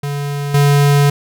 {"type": "tone with level steps", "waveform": "square", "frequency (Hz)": 143.1, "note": "D3", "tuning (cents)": -45, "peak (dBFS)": [-19, -9], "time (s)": [0.03, 1.1], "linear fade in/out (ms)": 5, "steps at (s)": 0.54, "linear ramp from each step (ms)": 5, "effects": []}